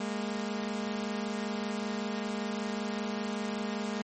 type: tone pair together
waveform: sawtooth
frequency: 205.5 / 230.7 Hz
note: G#3 / A#3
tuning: -18 / -18 cents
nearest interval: major second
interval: 200 cents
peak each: -30 / -32 dBFS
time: 0-4.02 s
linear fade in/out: 5 ms
effects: MP3 32 kbps